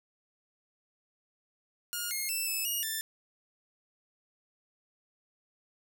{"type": "tone with pitch steps", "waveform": "5% pulse", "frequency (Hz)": [1426, 2145, 2659, 2604, 2873, 1773], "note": ["F6", "C7", "E7", "E7", "F7", "A6"], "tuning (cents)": [36, 42, 14, -22, 48, 13], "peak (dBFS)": -22, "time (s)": [1.93, 3.01], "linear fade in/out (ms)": 0, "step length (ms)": 180, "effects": []}